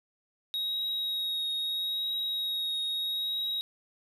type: tone with vibrato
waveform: triangle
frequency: 3784 Hz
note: A#7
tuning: 25 cents sharp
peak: -28 dBFS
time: 0.54-3.61 s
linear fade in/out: 0 ms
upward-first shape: triangle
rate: 0.77 Hz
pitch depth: 18 cents each way
effects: none